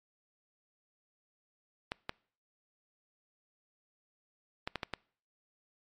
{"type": "clicks", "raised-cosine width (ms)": 0.3, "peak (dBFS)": -18, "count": 6, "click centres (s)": [1.919, 2.094, 4.675, 4.757, 4.832, 4.937], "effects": ["noise-tail reverb RT60 0.5 s tail -25 dB re dry", "MP3 64 kbps"]}